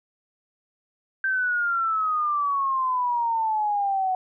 sine exponential sweep, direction down, 1568 to 740 Hz, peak -21 dBFS, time 1.24-4.15 s, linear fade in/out 2 ms, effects none

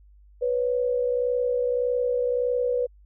sine tone pair together, 492.7 / 554.4 Hz, B4 / C#5, -4 / 0 cents, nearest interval major second, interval 204 cents, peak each -22 / -29 dBFS, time 0.41-2.87 s, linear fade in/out 20 ms, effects added 50 Hz sine -50 dBFS peak until 3.05 s

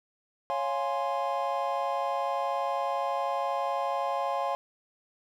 triangle chord, Db major seventh, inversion none, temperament equal, 554.4 / 698.5 / 830.6 / 1046.5 Hz, Db5 / F5 / Ab5 / C6, 0 / 0 / 0 / 0 cents, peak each -31 dBFS, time 0.5-4.55 s, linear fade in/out 0 ms, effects none

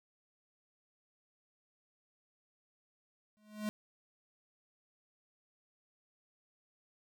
square tone with exponential growth, 211.9 Hz, G#3, 35 cents sharp, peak -32 dBFS, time 3.37-3.69 s, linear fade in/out 0 ms, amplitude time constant 68 ms, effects none

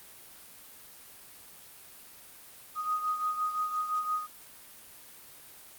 sine beating tone pair, 1244.5 / 1250.3 Hz, D#6 / D#6, 0 / +8 cents, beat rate 5.8 Hz, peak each -29 / -36 dBFS, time 2.75-4.27 s, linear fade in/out 50 ms, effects white hiss -51 dBFS RMS until 5.78 s + Opus 32 kbps

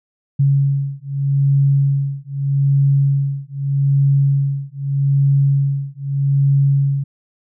sine beating tone pair, 138.59 / 139.4 Hz, C#3 / C#3, 0 / +10 cents, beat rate 0.81 Hz, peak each -16 dBFS, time 0.39-7.04 s, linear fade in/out 10 ms, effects none

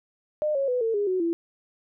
sine tone with pitch steps, 606 / 549.3 / 497.9 / 451.4 / 409.2 / 370.9 / 336.2 Hz, D#5 / C#5 / B4 / A4 / G#4 / F#4 / E4, -46 / -16 / +14 / +44 / -26 / +4 / +34 cents, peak -22 dBFS, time 0.42-1.33 s, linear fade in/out 0 ms, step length 130 ms, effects none

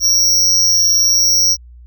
square tone with amplitude modulation, 5640 Hz, F8, 16 cents sharp, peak -6 dBFS, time 0-1.57 s, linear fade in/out 50 ms, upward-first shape sine, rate 181 Hz, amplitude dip 95%, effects added 60 Hz sine -36 dBFS peak until 1.86 s

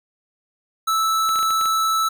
square tone, 1313 Hz, E6, 7 cents flat, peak -18 dBFS, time 0.87-2.09 s, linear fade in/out 10 ms
clicks, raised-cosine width 0.3 ms, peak -18 dBFS, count 7, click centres 1.291 / 1.358 / 1.39 / 1.429 / 1.506 / 1.612 / 1.657 s
effects none

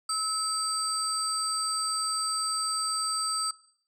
sine tone cluster, 1295 / 4668 / 8220 Hz, E6 / D8 / C9, -31 / -11 / -32 cents, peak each -30 dBFS, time 0.09-3.51 s, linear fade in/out 5 ms, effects noise-tail reverb RT60 0.6 s tail -19 dB re dry + tanh soft clip ceiling -20 dBFS

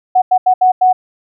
sine tone bursts at uneven times, 740 Hz, F#5, in tune, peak -6 dBFS, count 5, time 0.15-0.22 / 0.31-0.38 / 0.46-0.54 / 0.61-0.72 / 0.81-0.93 s, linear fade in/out 10 ms, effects none

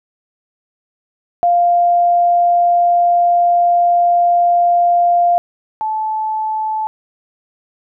sine tone pair in turn, 698 / 869.3 Hz, F5 / A5, -1 / -21 cents, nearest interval major third, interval 380 cents, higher second, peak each -9 / -16 dBFS, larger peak first, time 1.43-5.38 / 5.81-6.87 s, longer first, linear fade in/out 0 ms, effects none

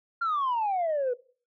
sine exponential sweep, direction down, 1406 to 479.5 Hz, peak -23 dBFS, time 0.21-1.14 s, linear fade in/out 10 ms, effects noise-tail reverb RT60 0.4 s tail -19 dB re dry + tanh soft clip ceiling -22 dBFS

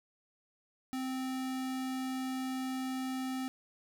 square tone, 260.3 Hz, C4, 9 cents flat, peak -35 dBFS, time 0.93-3.48 s, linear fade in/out 0 ms, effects none

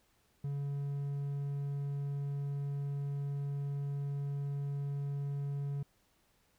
triangle tone, 141.3 Hz, C#3, 34 cents sharp, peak -32 dBFS, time 0.44-5.83 s, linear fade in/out 5 ms, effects pink hiss -72 dBFS RMS until 6.58 s

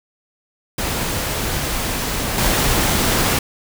pink noise with level steps, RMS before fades -22 / -17 dBFS, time 0.78-3.39 s, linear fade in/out 5 ms, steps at 2.38 s, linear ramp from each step 2 ms, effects none

